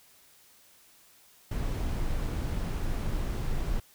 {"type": "noise", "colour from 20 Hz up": "brown", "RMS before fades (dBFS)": -30, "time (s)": [1.51, 3.8], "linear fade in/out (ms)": 5, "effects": ["white hiss -59 dBFS RMS until 3.94 s"]}